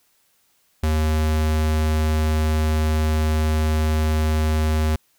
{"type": "tone", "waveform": "square", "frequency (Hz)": 77.78, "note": "D#2", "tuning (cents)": 0, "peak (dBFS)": -18, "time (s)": [0.83, 4.96], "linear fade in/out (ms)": 5, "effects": ["white hiss -63 dBFS RMS until 5.18 s"]}